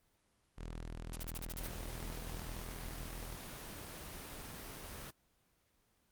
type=tone; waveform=sawtooth; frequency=40.83 Hz; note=E1; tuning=16 cents flat; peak=-39 dBFS; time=0.57-3.36 s; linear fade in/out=20 ms
type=noise bursts; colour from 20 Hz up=white; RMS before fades=-44 dBFS; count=8; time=1.13-1.67 s; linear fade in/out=2 ms; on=29 ms; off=44 ms
type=noise; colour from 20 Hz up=pink; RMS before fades=-47 dBFS; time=1.59-5.11 s; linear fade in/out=10 ms
effects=pink hiss -75 dBFS RMS until 6.11 s + Opus 24 kbps